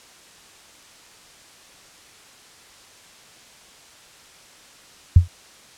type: tone with exponential decay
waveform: sine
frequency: 87.31 Hz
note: F2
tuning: in tune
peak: -3 dBFS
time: 5.16-5.28 s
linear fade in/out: 5 ms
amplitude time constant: 26 ms
effects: white hiss -48 dBFS RMS until 5.77 s + low-pass 8000 Hz 12 dB/octave